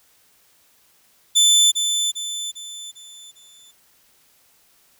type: tone with echo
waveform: 25% pulse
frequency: 3520 Hz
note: A7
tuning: in tune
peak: -8 dBFS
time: 1.35-1.72 s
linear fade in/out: 20 ms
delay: 400 ms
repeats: 5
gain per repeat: -7 dB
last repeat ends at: 3.72 s
effects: white hiss -58 dBFS RMS until 4.99 s